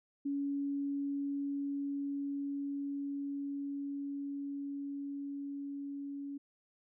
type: tone with level ramp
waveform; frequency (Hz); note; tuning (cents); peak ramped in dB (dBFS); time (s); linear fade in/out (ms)
sine; 281.3; C#4; +26; -32 to -39; 0.25-6.38; 10
effects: none